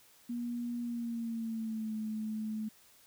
sine tone with pitch glide, 239.2 to 216.8 Hz, A#3 to A3, +45 to -25 cents, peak -34 dBFS, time 0.29-2.69 s, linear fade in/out 10 ms, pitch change -170 cents, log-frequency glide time 0.81-1.95 s, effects white hiss -62 dBFS RMS until 3.06 s

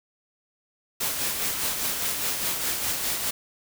white noise with tremolo, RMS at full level -26 dBFS, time 1-3.31 s, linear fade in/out 10 ms, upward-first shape sine, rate 4.9 Hz, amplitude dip 40%, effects none

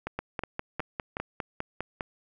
two click trains, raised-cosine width 0.5 ms, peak -17 / -16 dBFS, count 4 / 10, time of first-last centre 0.07-1.169 / 0.19-2.008 s, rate 2.73 / 4.95 Hz, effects none

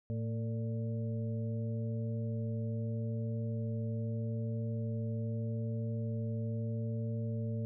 harmonic tone with a mistuned harmonic, 112.6 Hz, A2, 40 cents sharp, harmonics 1 / 2 / 4 / 5, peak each -34 / -40 / -46 / -48 dBFS, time 0.1-7.65 s, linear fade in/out 0 ms, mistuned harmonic 5, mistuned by +60 cents, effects none

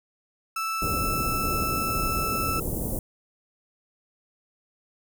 35% pulse tone, 1318.5 Hz, E6, in tune, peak -25 dBFS, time 0.56-2.6 s, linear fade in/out 5 ms
pink band-stop noise, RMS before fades -29 dBFS, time 0.82-2.99 s, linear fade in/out 2 ms, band 600 to 9600 Hz, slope 24 dB/octave
effects none

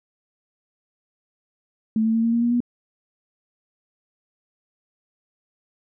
sine tone with pitch steps, 220 / 223.5 / 227 / 230.5 / 234.2 / 237.8 / 241.6 Hz, A3 / A3 / A#3 / A#3 / A#3 / A#3 / B3, 0 / +27 / -46 / -19 / +8 / +35 / -38 cents, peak -17 dBFS, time 1.96-2.604 s, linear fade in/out 2 ms, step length 92 ms, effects none

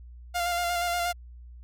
sawtooth tone with vibrato, 698.5 Hz, F5, in tune, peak -22 dBFS, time 0.34-1.13 s, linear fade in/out 20 ms, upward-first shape square, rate 8.4 Hz, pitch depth 20 cents each way, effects added 60 Hz sine -43 dBFS peak until 1.63 s

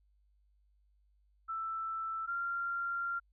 sine tone pair in turn, 1326 / 1384.2 Hz, E6 / F6, +10 / -16 cents, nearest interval minor second, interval 74 cents, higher second, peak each -35 / -33 dBFS, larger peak second, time 1.48-2.27 / 2.27-3.2 s, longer second, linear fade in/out 20 ms, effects added 50 Hz sine -67 dBFS peak until 3.32 s

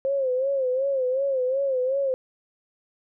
sine tone with vibrato, 529 Hz, C5, 19 cents sharp, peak -21 dBFS, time 0.05-2.14 s, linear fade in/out 0 ms, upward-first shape sine, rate 2.7 Hz, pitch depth 91 cents each way, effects none

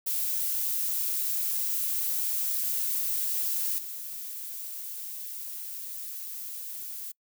violet noise with level steps, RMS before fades -29 / -38 dBFS, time 0.06-7.12 s, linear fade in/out 10 ms, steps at 3.78 s, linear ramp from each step 5 ms, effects noise-tail reverb RT60 0.1 s tail -26 dB re dry

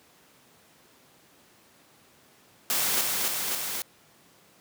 white noise with echo, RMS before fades -26 dBFS, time 2.7-3.01 s, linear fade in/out 0 ms, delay 270 ms, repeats 3, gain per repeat -2 dB, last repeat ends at 3.82 s, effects pink hiss -58 dBFS RMS until 4.6 s + high-pass 150 Hz 12 dB/octave

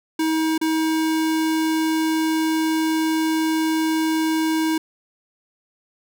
square tone with dropouts, 318.4 Hz, D#4, 40 cents sharp, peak -19 dBFS, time 0.19-4.78 s, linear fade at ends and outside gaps 5 ms, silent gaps 0.579-0.613 s, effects none

